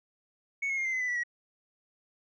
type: tone with pitch steps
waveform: sine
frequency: 2216 / 2170 / 2126 / 2082 / 2039 / 1997.2 / 1956.1 / 1915.8 Hz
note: C#7 / C#7 / C7 / C7 / C7 / B6 / B6 / A#6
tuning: -1 / -37 / +27 / -9 / -45 / +19 / -17 / +47 cents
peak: -26 dBFS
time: 0.62-1.236 s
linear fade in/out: 10 ms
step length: 77 ms
effects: tanh soft clip ceiling -27 dBFS